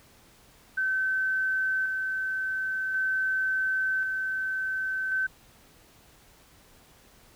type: tone with tremolo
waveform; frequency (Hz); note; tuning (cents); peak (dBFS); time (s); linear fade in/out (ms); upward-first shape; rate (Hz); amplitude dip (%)
sine; 1535; G6; -37; -24; 0.77-5.27; 10; square; 0.46; 30
effects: pink hiss -57 dBFS RMS until 7.35 s